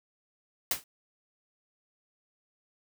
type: noise with exponential decay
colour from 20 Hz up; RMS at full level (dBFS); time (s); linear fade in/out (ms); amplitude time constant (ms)
white; -24; 0.71-0.84; 2; 28
effects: none